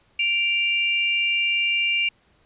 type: tone pair together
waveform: sine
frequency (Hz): 2349 / 2794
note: D7 / F7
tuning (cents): 0 / 0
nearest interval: minor third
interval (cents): 300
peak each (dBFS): -22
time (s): 0.19-2.09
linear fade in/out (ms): 5
effects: pink hiss -61 dBFS RMS until 2.45 s + resampled to 8000 Hz